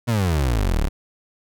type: exponential sweep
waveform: 30% pulse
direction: down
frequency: 123.47 to 32 Hz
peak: -15 dBFS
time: 0.07-0.89 s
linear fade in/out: 20 ms
effects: none